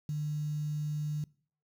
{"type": "tone with quantisation", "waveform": "sine", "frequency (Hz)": 150, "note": "D3", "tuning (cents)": 37, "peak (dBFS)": -31, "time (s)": [0.09, 1.24], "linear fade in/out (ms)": 2, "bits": 9, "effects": ["noise-tail reverb RT60 0.5 s tail -23 dB re dry"]}